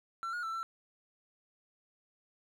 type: tone with pitch steps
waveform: triangle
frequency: 1349 / 1437 / 1331 / 1343 Hz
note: E6 / F6 / E6 / E6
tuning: +40 / +49 / +16 / +32 cents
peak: -33 dBFS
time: 0.23-0.63 s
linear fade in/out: 0 ms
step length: 100 ms
effects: none